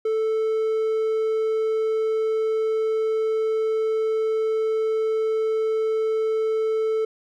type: tone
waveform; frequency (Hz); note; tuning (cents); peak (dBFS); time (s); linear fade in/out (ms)
triangle; 440; A4; 0; -18; 0.05-7.05; 5
effects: none